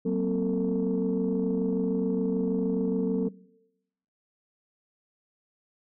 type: tone cluster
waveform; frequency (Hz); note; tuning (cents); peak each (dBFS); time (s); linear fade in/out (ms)
sine; 188.1 / 233.4 / 260.2 / 448.8; F#3 / A#3 / C4 / A4; +29 / +2 / -9 / +34; -27 / -31 / -29 / -28; 0.05-3.29; 10
effects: noise-tail reverb RT60 0.9 s tail -22 dB re dry + tanh soft clip ceiling -18 dBFS